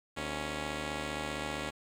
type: tone pair together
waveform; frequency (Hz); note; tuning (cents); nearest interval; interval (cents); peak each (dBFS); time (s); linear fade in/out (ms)
5% pulse; 75.27 / 277.2; D2 / C#4; +43 / 0; octave + major seventh; 2257; -26; 0.16-1.71; 20
effects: low-pass 8000 Hz 12 dB/octave + 9-bit